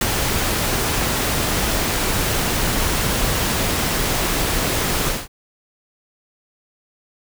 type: noise with ADSR envelope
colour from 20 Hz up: pink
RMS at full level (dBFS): -17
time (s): 0.01-5.28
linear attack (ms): 4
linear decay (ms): 25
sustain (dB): -3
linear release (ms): 200
effects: none